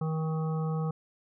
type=harmonic tone; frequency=158.6 Hz; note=D#3; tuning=33 cents sharp; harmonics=1 / 3 / 5 / 7 / 8; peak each=-28 / -38 / -42 / -45 / -46 dBFS; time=0.01-0.91 s; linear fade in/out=5 ms; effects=none